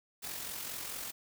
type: noise with amplitude modulation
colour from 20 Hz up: white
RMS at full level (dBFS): -39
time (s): 0.22-1.12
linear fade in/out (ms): 20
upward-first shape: sine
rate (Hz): 44.6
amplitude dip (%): 45
effects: none